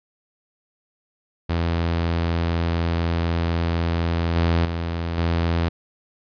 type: tone with level steps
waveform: sawtooth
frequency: 84.1 Hz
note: E2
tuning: 35 cents sharp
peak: -16 / -13 / -20 / -15 dBFS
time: 1.49-5.69 s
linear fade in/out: 10 ms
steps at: 4.36 / 4.65 / 5.18 s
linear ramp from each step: 2 ms
effects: resampled to 11025 Hz